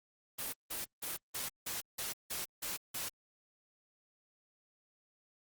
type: noise bursts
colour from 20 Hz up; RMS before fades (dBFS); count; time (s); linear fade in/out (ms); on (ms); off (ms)
white; -39; 9; 0.38-3.09; 10; 150; 170
effects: Opus 24 kbps